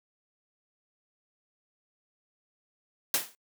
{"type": "noise with exponential decay", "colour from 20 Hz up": "white", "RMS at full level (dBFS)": -23, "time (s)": [3.14, 3.35], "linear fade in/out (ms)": 1, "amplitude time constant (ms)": 44, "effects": ["noise-tail reverb RT60 0.1 s tail -26 dB re dry", "high-pass 200 Hz 12 dB/octave"]}